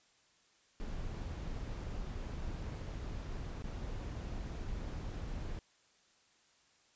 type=noise with dropouts; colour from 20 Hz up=brown; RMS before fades=-41 dBFS; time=0.8-5.59 s; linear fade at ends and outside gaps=0 ms; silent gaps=3.623-3.642 s; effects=white hiss -69 dBFS RMS until 6.95 s + resampled to 16000 Hz